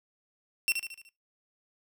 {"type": "tone with echo", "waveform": "sawtooth", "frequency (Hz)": 2714, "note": "E7", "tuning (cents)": 50, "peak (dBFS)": -20, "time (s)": [0.68, 0.72], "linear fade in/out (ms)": 0, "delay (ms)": 74, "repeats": 5, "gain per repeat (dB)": -6, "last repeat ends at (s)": 1.09, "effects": ["noise-tail reverb RT60 0.2 s tail -18 dB re dry"]}